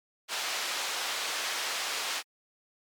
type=band-pass noise; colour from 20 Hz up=white; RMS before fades=-33 dBFS; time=0.28-2.23 s; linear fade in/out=50 ms; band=570 to 4900 Hz; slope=12 dB/octave; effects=MP3 96 kbps